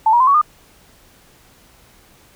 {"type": "tone with pitch steps", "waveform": "sine", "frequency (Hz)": [880, 954.1, 1034.5, 1121.6, 1216.1], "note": ["A5", "A#5", "C6", "C#6", "D#6"], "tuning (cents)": [0, 40, -20, 20, -40], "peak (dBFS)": -9, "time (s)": [0.06, 0.415], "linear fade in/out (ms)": 5, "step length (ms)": 71, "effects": ["pink hiss -50 dBFS RMS until 2.35 s"]}